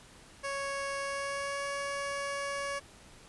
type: tone with pitch glide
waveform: 15% pulse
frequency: 554.4 to 561.5 Hz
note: C#5 to C#5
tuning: 0 to +22 cents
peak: -27 dBFS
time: 0.43-2.8 s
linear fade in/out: 20 ms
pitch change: +22 cents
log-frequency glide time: 0.99-1.65 s
effects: pink hiss -55 dBFS RMS until 3.28 s + resampled to 24000 Hz